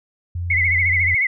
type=tone with pitch glide; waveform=sine; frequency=87.31 to 88.12 Hz; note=F2 to F2; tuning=0 to +16 cents; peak=-22 dBFS; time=0.35-1.15 s; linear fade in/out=5 ms; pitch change=+16 cents; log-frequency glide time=0.75-0.87 s
type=tone with vibrato; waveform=sine; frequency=2105 Hz; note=C7; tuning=10 cents sharp; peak=-15 dBFS; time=0.5-1.27 s; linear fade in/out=5 ms; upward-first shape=sine; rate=14 Hz; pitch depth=96 cents each way
effects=none